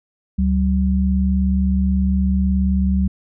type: tone pair together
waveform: sine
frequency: 71.39 / 190.6 Hz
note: D2 / G3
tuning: -48 / -48 cents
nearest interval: octave + perfect fourth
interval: 1700 cents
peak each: -17 dBFS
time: 0.38-3.08 s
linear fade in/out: 10 ms
effects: none